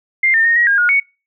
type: tone with pitch steps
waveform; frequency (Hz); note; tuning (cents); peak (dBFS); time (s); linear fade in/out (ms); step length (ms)
sine; 2099 / 1808 / 1852 / 1899 / 1620 / 1439 / 2226; C7 / A6 / A#6 / A#6 / G#6 / F#6 / C#7; +5 / +47 / -12 / +32 / -43 / -49 / +7; -10; 0.23-1; 5; 110
effects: noise-tail reverb RT60 0.3 s tail -25 dB re dry